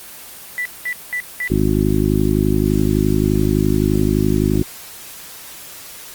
sine tone bursts, 1975.5 Hz, B6, in tune, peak -19 dBFS, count 4, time 0.58-1.476 s, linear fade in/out 0 ms, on 74 ms, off 200 ms
harmonic tone, 51.7 Hz, G#1, 7 cents flat, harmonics 1 / 2 / 3 / 4 / 5 / 6 / 7, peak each -21 / -21 / -21 / -21 / -21 / -21 / -21 dBFS, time 1.5-4.63 s, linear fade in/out 5 ms
effects white hiss -36 dBFS RMS until 6.14 s + Opus 24 kbps

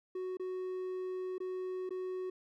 triangle tone with dropouts, 370 Hz, F#4, in tune, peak -34 dBFS, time 0.15-2.3 s, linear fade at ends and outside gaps 5 ms, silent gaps 0.371-0.396 / 1.382-1.402 / 1.893-1.906 s, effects none

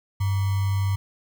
sine tone with sample-and-hold, 98 Hz, G2, in tune, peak -20 dBFS, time 0.2-0.96 s, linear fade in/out 10 ms, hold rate 1050 Hz, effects none

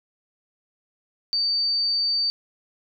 sine tone, 4602 Hz, D8, 36 cents flat, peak -20 dBFS, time 1.33-2.3 s, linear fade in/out 0 ms, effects none

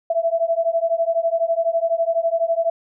sine beating tone pair, 659.3 / 671.3 Hz, E5 / E5, 0 / +31 cents, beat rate 12 Hz, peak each -20 dBFS, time 0.1-2.7 s, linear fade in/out 5 ms, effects none

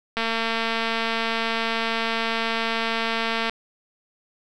click train, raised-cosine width 0.3 ms, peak -9 dBFS, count 756, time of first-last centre 0.17-3.496 s, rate 227 Hz, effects none

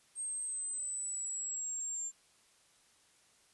sine linear sweep, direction down, 8450 to 7310 Hz, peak -36 dBFS, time 0.15-2.12 s, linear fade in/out 50 ms, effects white hiss -67 dBFS RMS until 3.53 s + resampled to 24000 Hz

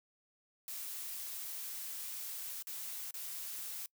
blue noise with dropouts, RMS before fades -43 dBFS, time 0.68-3.86 s, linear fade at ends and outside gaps 1 ms, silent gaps 2.625-2.67 / 3.109-3.141 s, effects noise-tail reverb RT60 0.1 s tail -25 dB re dry

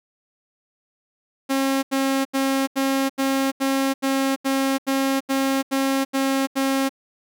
sawtooth tone bursts, 270 Hz, C#4, 45 cents flat, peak -15 dBFS, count 13, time 1.49-6.894 s, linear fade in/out 20 ms, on 340 ms, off 82 ms, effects none

